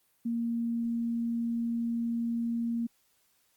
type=tone; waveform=sine; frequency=233.1 Hz; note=A#3; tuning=in tune; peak=-28 dBFS; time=0.25-2.87 s; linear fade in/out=10 ms; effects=white hiss -70 dBFS RMS until 3.56 s + Opus 32 kbps